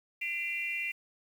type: tone cluster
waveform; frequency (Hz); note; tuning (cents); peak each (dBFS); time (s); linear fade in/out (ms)
sine; 2041 / 2379 / 2744; C7 / D7 / F7; -44 / +22 / -31; -38 / -35 / -36; 0.21-0.92; 10
effects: 9-bit